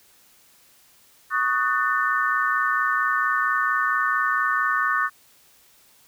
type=chord; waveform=sine; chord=D# half-diminished seventh; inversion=third; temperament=just; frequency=1120.1 / 1244.5 / 1493.4 / 1792.1 Hz; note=C#6 / D#6 / F#6 / A6; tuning=+18 / 0 / +16 / +31 cents; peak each=-25 dBFS; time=1.3-5.1 s; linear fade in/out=50 ms; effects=white hiss -56 dBFS RMS until 6.07 s